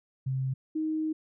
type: tone pair in turn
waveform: sine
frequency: 132 / 313.3 Hz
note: C3 / D#4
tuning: +16 / +12 cents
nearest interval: octave + minor third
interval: 1496 cents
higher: second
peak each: -27 dBFS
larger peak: neither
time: 0.26-0.54 / 0.75-1.13 s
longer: second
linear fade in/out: 10 ms
effects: none